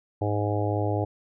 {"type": "harmonic tone", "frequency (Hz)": 103.83, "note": "G#2", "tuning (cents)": 0, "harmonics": [1, 3, 4, 5, 6, 7, 8], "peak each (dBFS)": [-26, -31, -32, -33, -34, -34, -35], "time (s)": [0.21, 1.05], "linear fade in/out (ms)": 10, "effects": []}